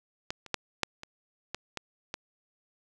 clicks, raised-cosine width 0.2 ms, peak -15 / -28 / -10 / -8 / -24 / -16 / -17 / -17 dBFS, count 8, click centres 0.305 / 0.463 / 0.543 / 0.833 / 1.034 / 1.546 / 1.773 / 2.141 s, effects none

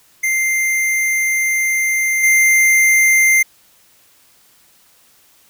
square tone with level steps, 2093 Hz, C7, in tune, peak -15 / -10 dBFS, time 0.23-3.43 s, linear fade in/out 10 ms, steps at 2.23 s, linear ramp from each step 10 ms, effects white hiss -52 dBFS RMS until 5.49 s

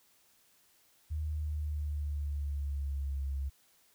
sine tone with pitch glide, 76.9 to 68.51 Hz, D#2 to C#2, -20 to -20 cents, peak -32 dBFS, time 1.1-3.5 s, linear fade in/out 20 ms, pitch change -200 cents, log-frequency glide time 1.22-3.23 s, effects white hiss -67 dBFS RMS until 3.94 s

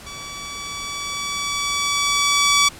10% pulse tone with level ramp, 1145 Hz, D6, 44 cents flat, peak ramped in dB -25 to -4 dBFS, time 0.06-2.69 s, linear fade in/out 10 ms, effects pink hiss -40 dBFS RMS until 2.79 s + low-pass 11000 Hz 12 dB/octave

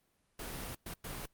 pink noise bursts at uneven times, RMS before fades -42 dBFS, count 3, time 0.39-0.75 / 0.86-0.94 / 1.04-1.26 s, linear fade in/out 5 ms, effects pink hiss -75 dBFS RMS until 1.33 s + Opus 32 kbps

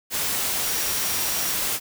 sine tone in noise, 5670 Hz, F8, 25 cents sharp, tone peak -34 dBFS, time 0.6-1.56 s, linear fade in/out 50 ms, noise white, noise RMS -25 dBFS, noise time 0.1-1.8 s, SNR -12 dB, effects none

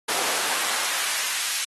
pink noise with high-pass filter sweep, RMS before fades -26 dBFS, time 0.08-1.65 s, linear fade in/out 10 ms, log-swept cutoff 490 to 2400 Hz, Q 0.72, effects AAC 32 kbps

